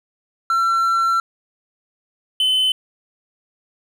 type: tone pair in turn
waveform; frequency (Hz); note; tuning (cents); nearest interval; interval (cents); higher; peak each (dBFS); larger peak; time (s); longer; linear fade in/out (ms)
triangle; 1352 / 3041; E6 / F#7; +43 / +47; octave + major second; 1404; second; -13; neither; 0.5-1.2 / 2.4-2.72; first; 2
effects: none